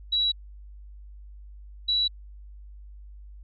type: tone pair in turn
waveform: sine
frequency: 3904 / 3923 Hz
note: B7 / B7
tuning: -21 / -12 cents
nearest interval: unison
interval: 9 cents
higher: second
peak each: -21 dBFS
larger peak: neither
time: 0.12-0.32 / 1.88-2.08 s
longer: neither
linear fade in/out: 10 ms
effects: added 50 Hz sine -42 dBFS peak until 3.43 s